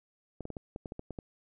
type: clicks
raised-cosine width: 2 ms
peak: -26 dBFS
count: 10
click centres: 0.407 / 0.454 / 0.503 / 0.568 / 0.761 / 0.858 / 0.921 / 0.994 / 1.107 / 1.188 s
effects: none